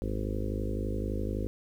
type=harmonic tone with a mistuned harmonic; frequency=51.91 Hz; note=G#1; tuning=in tune; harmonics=1 / 2 / 4 / 5 / 6 / 7 / 8 / 9 / 10; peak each=-33 / -36 / -39 / -40 / -41 / -41 / -42 / -43 / -43 dBFS; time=0.02-1.47 s; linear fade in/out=0 ms; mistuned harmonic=1; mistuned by=-21 cents; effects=10-bit